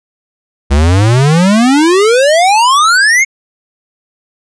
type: exponential sweep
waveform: square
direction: up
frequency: 67 to 2217 Hz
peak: -6 dBFS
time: 0.7-3.25 s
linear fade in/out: 20 ms
effects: resampled to 22050 Hz